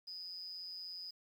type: tone with amplitude modulation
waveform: sine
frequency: 4978 Hz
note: D#8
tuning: in tune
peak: -40 dBFS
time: 0.07-1.11 s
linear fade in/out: 10 ms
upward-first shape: sine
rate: 177 Hz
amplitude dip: 70%
effects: tanh soft clip ceiling -36 dBFS + 11-bit